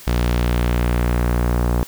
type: tone with low-pass filter sweep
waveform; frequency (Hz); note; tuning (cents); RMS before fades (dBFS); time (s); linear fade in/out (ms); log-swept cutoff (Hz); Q
sawtooth; 60; B1; -49; -18; 0.07-1.83; 0; 5500 to 1100; 0.98
effects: white hiss -40 dBFS RMS until 1.87 s